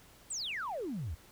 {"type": "exponential sweep", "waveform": "sine", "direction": "down", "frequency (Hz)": [8710, 66.1], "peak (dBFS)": -34, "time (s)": [0.3, 1.15], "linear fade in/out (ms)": 10, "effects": ["tanh soft clip ceiling -31 dBFS", "pink hiss -59 dBFS RMS until 1.31 s"]}